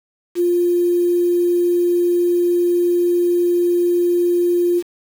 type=tone with quantisation; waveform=sine; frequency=350.1 Hz; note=F4; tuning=4 cents sharp; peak=-13 dBFS; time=0.35-4.83 s; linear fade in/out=50 ms; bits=6; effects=none